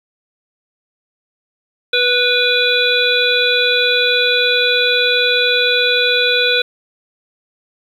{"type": "harmonic tone", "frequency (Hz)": 491.8, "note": "B4", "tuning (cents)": -7, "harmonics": [1, 3, 5, 7, 8], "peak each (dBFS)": [-18, -18, -18, -18, -18], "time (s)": [1.93, 6.62], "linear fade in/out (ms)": 5, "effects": ["7-bit"]}